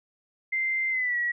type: tone with pitch glide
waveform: sine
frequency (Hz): 2085 to 1923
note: C7 to B6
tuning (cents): -7 to -47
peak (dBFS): -24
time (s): 0.52-1.32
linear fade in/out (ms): 10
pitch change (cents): -140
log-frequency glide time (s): 0.9-1.17
effects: none